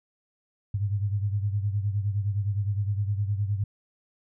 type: beating tone pair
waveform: sine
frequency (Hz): 100 / 109.7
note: G2 / A2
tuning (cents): +35 / -5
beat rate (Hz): 9.7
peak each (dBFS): -25 / -31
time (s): 0.74-3.64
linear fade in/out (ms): 5
effects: none